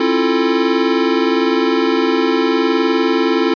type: chord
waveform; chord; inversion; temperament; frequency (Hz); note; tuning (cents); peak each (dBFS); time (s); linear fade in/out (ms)
square; F major seventh; second; equal with one note detuned; 268.2 / 329.6 / 349.2 / 440; C4 / E4 / F4 / A4; +43 / 0 / 0 / 0; -19; 0-3.54; 5
effects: resampled to 11025 Hz